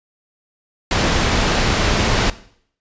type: low-pass noise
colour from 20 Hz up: pink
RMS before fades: -17 dBFS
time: 0.91-2.3 s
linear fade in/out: 2 ms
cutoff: 5900 Hz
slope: 12 dB/octave
effects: noise-tail reverb RT60 0.6 s tail -17 dB re dry + resampled to 16000 Hz